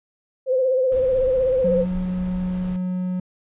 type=tone with vibrato; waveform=sine; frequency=517 Hz; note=C5; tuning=21 cents flat; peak=-16 dBFS; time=0.46-1.86 s; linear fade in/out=50 ms; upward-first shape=sine; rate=16 Hz; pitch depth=51 cents each way
type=noise; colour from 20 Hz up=brown; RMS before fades=-34 dBFS; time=0.92-2.76 s; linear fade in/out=0 ms
type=tone; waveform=triangle; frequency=182.5 Hz; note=F#3; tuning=24 cents flat; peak=-20 dBFS; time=1.64-3.2 s; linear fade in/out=5 ms
effects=resampled to 8000 Hz